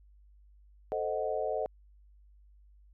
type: chord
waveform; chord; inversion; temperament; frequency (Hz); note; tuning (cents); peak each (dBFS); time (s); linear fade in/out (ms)
sine; A diminished seventh; none; equal; 440 / 523.3 / 622.3 / 740; A4 / C5 / Eb5 / Gb5; 0 / 0 / 0 / 0; -35 / -36 / -34 / -37; 0.92-1.66; 0
effects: added 50 Hz sine -56 dBFS peak until 2.93 s